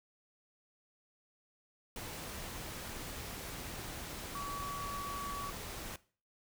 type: tone in noise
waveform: sine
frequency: 1136 Hz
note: C#6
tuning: 42 cents sharp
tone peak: -39 dBFS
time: 4.35-5.5 s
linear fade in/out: 2 ms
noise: pink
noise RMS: -44 dBFS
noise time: 1.96-5.96 s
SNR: +2 dB
effects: noise-tail reverb RT60 0.4 s tail -19 dB re dry